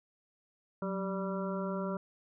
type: harmonic tone with a mistuned harmonic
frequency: 194.9 Hz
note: G3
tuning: 10 cents flat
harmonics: 1 / 2 / 3 / 5 / 6 / 7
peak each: -35 / -40 / -39 / -44 / -47 / -44 dBFS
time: 0.82-1.97 s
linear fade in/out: 2 ms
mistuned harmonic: 1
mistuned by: -80 cents
effects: none